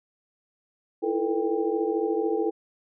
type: tone cluster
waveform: sine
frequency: 324.3 / 338 / 436.9 / 481.1 / 793 Hz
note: E4 / E4 / A4 / B4 / G5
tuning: -28 / +43 / -12 / -45 / +20 cents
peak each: -31 / -29 / -26 / -32 / -34 dBFS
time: 1.02-2.51 s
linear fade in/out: 20 ms
effects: none